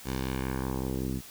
10% pulse tone with low-pass filter sweep, 65.41 Hz, C2, in tune, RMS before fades -32 dBFS, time 0.04-1.22 s, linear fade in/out 50 ms, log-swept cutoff 8100 to 220 Hz, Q 1.2, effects white hiss -48 dBFS RMS until 1.3 s

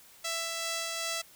5% pulse tone with tremolo, 663 Hz, E5, 10 cents sharp, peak -20 dBFS, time 0.24-1.22 s, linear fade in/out 10 ms, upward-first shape sine, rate 2.6 Hz, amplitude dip 25%, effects white hiss -56 dBFS RMS until 1.35 s

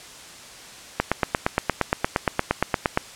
click train, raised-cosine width 0.5 ms, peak -3 dBFS, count 18, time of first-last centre 1-2.974 s, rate 8.61 Hz, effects white hiss -42 dBFS RMS until 3.15 s + low-pass 8000 Hz 12 dB/octave

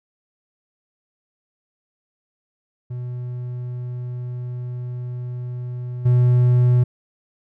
triangle tone with level steps, 123.47 Hz, B2, in tune, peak -24 / -10 dBFS, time 2.9-6.84 s, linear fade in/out 10 ms, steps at 6.05 s, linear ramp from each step 10 ms, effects none

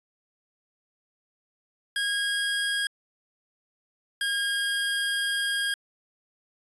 25% pulse tone pair in turn, 1636 / 1623.8 Hz, G#6 / G#6, -26 / -39 cents, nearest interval unison, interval 13 cents, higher first, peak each -21 dBFS, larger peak neither, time 1.96-2.87 / 4.21-5.74 s, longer second, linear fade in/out 2 ms, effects resampled to 24000 Hz

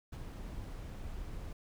brown noise with ADSR envelope, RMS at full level -39 dBFS, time 0.12-1.53 s, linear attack 11 ms, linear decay 42 ms, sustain -4 dB, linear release 4 ms, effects none

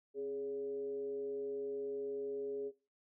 sine tone with frequency modulation, 415.3 Hz, G#4, in tune, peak -37 dBFS, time 0.14-2.72 s, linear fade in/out 50 ms, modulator 149 Hz, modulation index 0.36, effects noise-tail reverb RT60 0.3 s tail -19 dB re dry

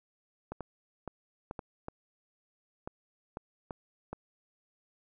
clicks, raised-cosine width 1 ms, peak -24 dBFS, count 10, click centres 0.52 / 0.607 / 1.077 / 1.511 / 1.592 / 1.884 / 2.875 / 3.371 / 3.708 / 4.13 s, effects none

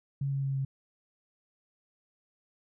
sine tone with pitch steps, 138.59 / 137.47 / 136.37 / 135.27 Hz, C#3 / C#3 / C#3 / C#3, 0 / -14 / -28 / -42 cents, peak -28 dBFS, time 0.21-0.65 s, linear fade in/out 5 ms, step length 110 ms, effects none

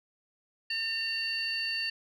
sine tone cluster, 1806 / 2759 / 4540 Hz, A6 / F7 / C#8, +45 / -22 / +41 cents, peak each -36 / -33 / -32 dBFS, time 0.7-1.9 s, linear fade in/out 5 ms, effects tanh soft clip ceiling -22 dBFS

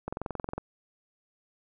click train, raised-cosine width 1 ms, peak -19 dBFS, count 12, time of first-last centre 0.08-0.58 s, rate 22 Hz, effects none

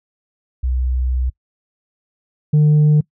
sine tone pair in turn, 63.3 / 150.55 Hz, B1 / D3, +43 / +43 cents, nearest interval octave + minor third, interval 1500 cents, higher second, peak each -15 / -6 dBFS, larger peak second, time 0.63-1.3 / 2.53-3.01 s, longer first, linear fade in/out 10 ms, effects noise-tail reverb RT60 0.1 s tail -24 dB re dry + tanh soft clip ceiling -8 dBFS

